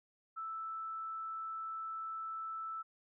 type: tone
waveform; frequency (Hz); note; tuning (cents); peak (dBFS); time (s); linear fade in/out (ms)
sine; 1318.5; E6; 0; -39; 0.36-2.83; 20
effects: none